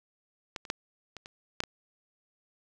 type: clicks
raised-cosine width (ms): 0.2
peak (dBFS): -18 / -29 / -11 / -25 / -27 / -10 / -20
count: 7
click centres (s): 0.562 / 0.652 / 0.701 / 1.167 / 1.259 / 1.604 / 1.637
effects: none